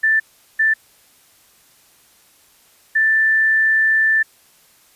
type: tone bursts at uneven times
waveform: sine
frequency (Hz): 1768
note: A6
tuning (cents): +8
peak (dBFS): -12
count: 3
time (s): 0.03-0.2 / 0.59-0.74 / 2.95-4.23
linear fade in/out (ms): 10
effects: white hiss -53 dBFS RMS until 4.95 s + resampled to 32000 Hz